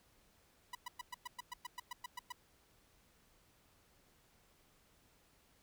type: tone bursts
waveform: sawtooth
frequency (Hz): 984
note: B5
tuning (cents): -7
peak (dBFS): -38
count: 13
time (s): 0.73-2.323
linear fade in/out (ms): 5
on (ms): 21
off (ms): 110
effects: pink hiss -70 dBFS RMS until 5.62 s